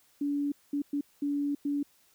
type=tone bursts at uneven times; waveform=sine; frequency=286.6 Hz; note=D4; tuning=42 cents flat; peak=-27 dBFS; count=5; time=0.21-0.52 / 0.73-0.82 / 0.93-1.01 / 1.22-1.55 / 1.65-1.83 s; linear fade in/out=5 ms; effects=white hiss -65 dBFS RMS until 2.14 s